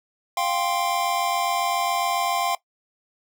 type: chord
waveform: square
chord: F suspended second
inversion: none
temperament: just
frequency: 698.5 / 785.8 / 1047.7 Hz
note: F5 / G5 / C6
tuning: 0 / +4 / +2 cents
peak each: -27 dBFS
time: 0.37-2.55 s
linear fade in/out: 2 ms
effects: noise-tail reverb RT60 0.1 s tail -18 dB re dry